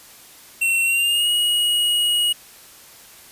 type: tone with pitch glide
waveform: square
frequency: 2717 to 2895 Hz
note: F7 to F#7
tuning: -48 to -38 cents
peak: -17 dBFS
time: 0.61-2.33 s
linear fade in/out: 10 ms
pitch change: +110 cents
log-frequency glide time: 0.84-1.3 s
effects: white hiss -45 dBFS RMS until 3.31 s + resampled to 32000 Hz